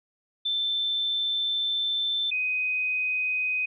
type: tone pair in turn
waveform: sine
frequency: 3543 / 2506 Hz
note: A7 / D#7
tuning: +11 / +12 cents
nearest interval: tritone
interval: 599 cents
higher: first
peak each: -24 dBFS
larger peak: neither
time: 0.45-2.31 / 2.31-3.66 s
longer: first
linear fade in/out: 10 ms
effects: none